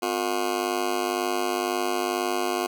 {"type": "tone with amplitude modulation", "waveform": "20% pulse", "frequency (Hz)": 358.7, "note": "F4", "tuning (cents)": 46, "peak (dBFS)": -15, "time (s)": [0.02, 2.67], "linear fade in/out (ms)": 10, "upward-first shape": "sine", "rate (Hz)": 102, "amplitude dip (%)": 95, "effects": []}